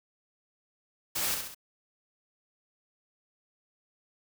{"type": "noise with echo", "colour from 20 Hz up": "white", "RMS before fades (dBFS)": -31, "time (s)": [1.15, 1.35], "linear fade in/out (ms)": 10, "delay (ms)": 66, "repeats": 3, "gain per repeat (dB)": -5, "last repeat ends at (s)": 1.548, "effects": []}